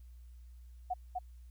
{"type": "tone with echo", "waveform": "sine", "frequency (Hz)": 733, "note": "F#5", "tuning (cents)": -16, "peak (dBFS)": -31, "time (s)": [0.9, 0.94], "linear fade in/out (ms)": 10, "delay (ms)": 250, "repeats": 1, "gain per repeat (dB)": -2, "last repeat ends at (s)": 1.19, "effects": ["added 60 Hz sine -50 dBFS peak until 1.5 s", "white hiss -75 dBFS RMS until 1.5 s"]}